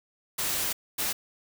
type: noise bursts at uneven times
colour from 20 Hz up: white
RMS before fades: -29 dBFS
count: 2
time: 0.38-0.73 / 0.98-1.13 s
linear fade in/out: 10 ms
effects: none